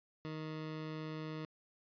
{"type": "tone", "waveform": "20% pulse", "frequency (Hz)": 156.3, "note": "D#3", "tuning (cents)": 8, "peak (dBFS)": -36, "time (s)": [0.25, 1.45], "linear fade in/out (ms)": 0, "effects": ["resampled to 11025 Hz"]}